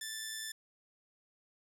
10% pulse tone with amplitude modulation, 1760 Hz, A6, in tune, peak -29 dBFS, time 0.01-0.52 s, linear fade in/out 5 ms, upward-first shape sine, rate 110 Hz, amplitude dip 35%, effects none

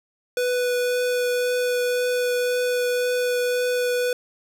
square tone with vibrato, 493.9 Hz, B4, in tune, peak -21 dBFS, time 0.37-4.13 s, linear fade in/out 2 ms, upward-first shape triangle, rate 1.9 Hz, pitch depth 8 cents each way, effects none

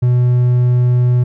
triangle tone, 123.47 Hz, B2, in tune, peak -7 dBFS, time 0.02-1.24 s, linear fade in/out 10 ms, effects none

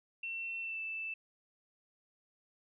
sine tone with pitch glide, 2701 to 2645 Hz, E7 to E7, +42 to +5 cents, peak -37 dBFS, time 0.23-1.14 s, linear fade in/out 5 ms, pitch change -37 cents, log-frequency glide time 0.6-0.8 s, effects none

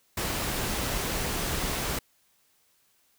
pink noise, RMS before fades -30 dBFS, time 0.17-1.99 s, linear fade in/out 5 ms, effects white hiss -67 dBFS RMS until 3.18 s

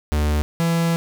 45% pulse tone pair in turn, 74.8 / 167.15 Hz, D2 / E3, +32 / +24 cents, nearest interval octave + major second, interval 1392 cents, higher second, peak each -17 dBFS, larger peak neither, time 0.12-0.42 / 0.6-0.96 s, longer second, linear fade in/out 0 ms, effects none

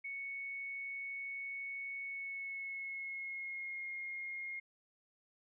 sine tone with pitch glide, 2217 to 2140 Hz, C#7 to C7, 0 to +38 cents, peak -40 dBFS, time 0.04-4.6 s, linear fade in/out 10 ms, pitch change -62 cents, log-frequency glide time 2.03-3.88 s, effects none

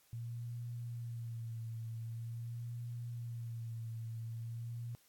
sine tone with vibrato, 116.54 Hz, A#2, in tune, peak -40 dBFS, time 0.13-4.95 s, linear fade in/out 0 ms, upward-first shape sine, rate 0.45 Hz, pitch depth 43 cents each way, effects white hiss -69 dBFS RMS until 5.08 s + AAC 64 kbps

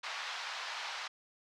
pink band-pass noise, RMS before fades -41 dBFS, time 0.03-1.08 s, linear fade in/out 10 ms, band 840 to 5100 Hz, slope 24 dB/octave, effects none

